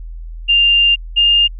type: tone pair in turn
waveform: sine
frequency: 2796 / 2815 Hz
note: F7 / F7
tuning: +1 / +13 cents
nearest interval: unison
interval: 12 cents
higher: second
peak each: -8 dBFS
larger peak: neither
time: 0.48-0.96 / 1.16-1.48 s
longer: first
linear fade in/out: 20 ms
effects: added 41 Hz sine -26 dBFS peak until 1.59 s